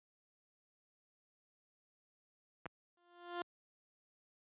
clicks, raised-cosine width 0.5 ms, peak -29 dBFS, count 2, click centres 2.657 / 2.663 s
15% pulse tone with exponential growth, 349.2 Hz, F4, in tune, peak -30 dBFS, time 2.97-3.42 s, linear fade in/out 2 ms, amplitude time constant 96 ms
effects high-pass 80 Hz 12 dB/octave + resampled to 8000 Hz

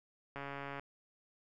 click train, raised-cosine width 0.5 ms, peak -28 dBFS, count 62, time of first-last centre 0.36-0.796 s, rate 140 Hz, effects none

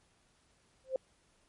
sine tone with exponential growth, 524 Hz, C5, 2 cents sharp, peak -25 dBFS, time 0.84-0.96 s, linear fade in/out 2 ms, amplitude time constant 24 ms, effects pink hiss -70 dBFS RMS until 1.48 s + MP3 48 kbps

